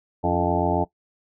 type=harmonic tone with a mistuned harmonic; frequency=87.31 Hz; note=F2; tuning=in tune; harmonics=1 / 2 / 3 / 4 / 5 / 7 / 8 / 9 / 10; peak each=-28 / -28 / -28 / -28 / -28 / -28 / -28 / -28 / -28 dBFS; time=0.23-0.85 s; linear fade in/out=20 ms; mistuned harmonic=3; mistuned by=+85 cents; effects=noise-tail reverb RT60 0.1 s tail -18 dB re dry